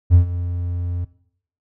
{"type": "tone with ADSR envelope", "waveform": "triangle", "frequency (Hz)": 87.9, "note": "F2", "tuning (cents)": 12, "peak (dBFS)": -3, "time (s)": [0.1, 1.05], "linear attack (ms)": 43, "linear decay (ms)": 110, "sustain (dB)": -16, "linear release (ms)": 10, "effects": ["noise-tail reverb RT60 0.6 s tail -17 dB re dry", "tanh soft clip ceiling -1 dBFS"]}